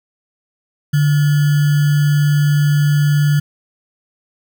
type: tone with sample-and-hold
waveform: sine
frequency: 146.83 Hz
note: D3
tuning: in tune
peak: -10 dBFS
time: 0.93-3.4 s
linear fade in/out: 10 ms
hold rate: 1575 Hz
effects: none